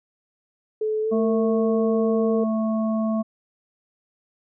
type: tone with pitch glide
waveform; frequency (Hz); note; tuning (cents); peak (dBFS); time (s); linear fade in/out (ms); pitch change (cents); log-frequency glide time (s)
sine; 432.2 to 453.9; A4 to A#4; -31 to -46; -21; 0.81-2.44; 5; +85; 1.02-1.17
type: harmonic tone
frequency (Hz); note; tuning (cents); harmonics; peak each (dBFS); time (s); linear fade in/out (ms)
220; A3; 0; 1 / 3 / 5; -21 / -28 / -35; 1.11-3.23; 20
effects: none